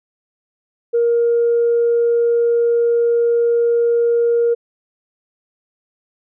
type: tone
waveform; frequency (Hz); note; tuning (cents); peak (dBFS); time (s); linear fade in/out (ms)
sine; 470; A#4; +14; -11; 0.93-4.55; 20
effects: tanh soft clip ceiling -8 dBFS